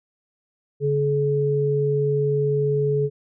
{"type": "tone pair together", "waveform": "sine", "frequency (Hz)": [142.3, 426.4], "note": ["C#3", "G#4"], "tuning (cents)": [46, 46], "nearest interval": "octave + perfect fifth", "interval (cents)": 1900, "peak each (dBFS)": [-22, -20], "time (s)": [0.8, 3.1], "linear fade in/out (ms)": 50, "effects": []}